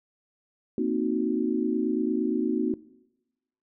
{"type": "chord", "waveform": "sine", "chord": "C half-diminished seventh", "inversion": "third", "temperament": "equal", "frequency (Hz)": [233.1, 261.6, 311.1, 370], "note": ["Bb3", "C4", "Eb4", "Gb4"], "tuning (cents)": [0, 0, 0, 0], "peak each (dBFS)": -29, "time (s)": [0.78, 2.74], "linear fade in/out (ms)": 2, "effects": ["noise-tail reverb RT60 1.0 s tail -21 dB re dry"]}